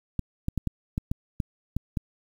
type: clicks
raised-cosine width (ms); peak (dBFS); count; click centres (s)
5; -14; 9; 0.193 / 0.484 / 0.577 / 0.673 / 0.979 / 1.115 / 1.402 / 1.766 / 1.972
effects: 8-bit